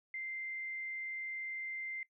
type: tone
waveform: sine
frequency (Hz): 2087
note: C7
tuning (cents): -5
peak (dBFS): -39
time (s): 0.14-2.03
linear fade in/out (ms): 2
effects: noise-tail reverb RT60 0.1 s tail -18 dB re dry